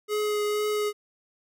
square tone with vibrato, 419.7 Hz, G#4, 18 cents sharp, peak -25 dBFS, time 0.08-0.93 s, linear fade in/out 50 ms, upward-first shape triangle, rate 2.1 Hz, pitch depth 13 cents each way, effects none

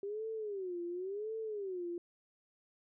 sine tone with vibrato, 392 Hz, G4, in tune, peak -37 dBFS, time 0.03-1.98 s, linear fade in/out 2 ms, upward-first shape sine, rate 0.93 Hz, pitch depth 220 cents each way, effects none

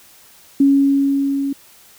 sine tone with level ramp, 277.2 Hz, C#4, in tune, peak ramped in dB -8 to -18 dBFS, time 0.6-1.53 s, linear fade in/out 5 ms, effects white hiss -47 dBFS RMS until 1.98 s

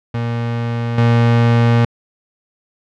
35% pulse tone with level steps, 117.5 Hz, A#2, 14 cents sharp, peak -16 / -8 dBFS, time 0.14-1.85 s, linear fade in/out 5 ms, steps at 0.98 s, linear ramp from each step 2 ms, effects low-pass 3000 Hz 12 dB/octave

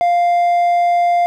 sine tone with hard clipping, 698.5 Hz, F5, in tune, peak -12 dBFS, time 0.01-1.26 s, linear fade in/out 0 ms, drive 3 dB, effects none

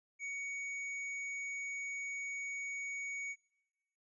sine tone with hard clipping, 2240 Hz, C#7, 18 cents sharp, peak -40 dBFS, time 0.19-3.36 s, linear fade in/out 50 ms, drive 8 dB, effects noise-tail reverb RT60 0.9 s tail -22 dB re dry + resampled to 22050 Hz

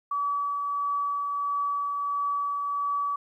sine tone with tremolo, 1144 Hz, D6, 46 cents flat, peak -24 dBFS, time 0.11-3.16 s, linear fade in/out 5 ms, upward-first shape triangle, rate 1.5 Hz, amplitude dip 30%, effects 11-bit

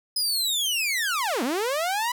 sawtooth linear two-way sweep, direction down then up, 5080 to 220 to 999 Hz, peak -20 dBFS, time 0.16-2.12 s, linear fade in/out 5 ms, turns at 1.43 s, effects none

